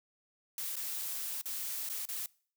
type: noise with dropouts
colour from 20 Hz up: blue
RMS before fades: -38 dBFS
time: 0.58-2.26 s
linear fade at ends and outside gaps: 1 ms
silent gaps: 0.756-0.766 / 1.414-1.457 / 1.89-1.898 / 2.054-2.088 s
effects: noise-tail reverb RT60 0.5 s tail -24 dB re dry